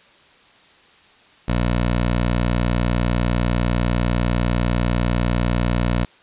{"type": "tone", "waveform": "15% pulse", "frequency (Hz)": 60, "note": "B1", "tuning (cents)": -49, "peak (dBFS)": -11, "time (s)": [1.48, 6.05], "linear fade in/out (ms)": 5, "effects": ["white hiss -51 dBFS RMS until 6.22 s", "resampled to 8000 Hz"]}